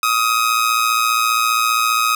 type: tone with amplitude modulation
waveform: sawtooth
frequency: 1259 Hz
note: D#6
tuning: 20 cents sharp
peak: -8 dBFS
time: 0.03-2.15 s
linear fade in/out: 2 ms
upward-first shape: sine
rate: 115 Hz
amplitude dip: 60%
effects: none